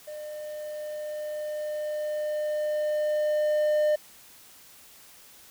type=tone with level ramp; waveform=triangle; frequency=604 Hz; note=D5; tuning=48 cents sharp; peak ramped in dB=-34 to -18 dBFS; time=0.07-3.96 s; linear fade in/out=10 ms; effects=white hiss -52 dBFS RMS until 5.5 s